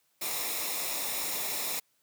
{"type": "noise with comb filter", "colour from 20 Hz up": "white", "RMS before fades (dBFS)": -33, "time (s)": [0.21, 1.8], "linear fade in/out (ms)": 10, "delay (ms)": 0.65, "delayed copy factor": -0.6, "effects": ["white hiss -72 dBFS RMS until 2.02 s", "high-pass 80 Hz 12 dB/octave"]}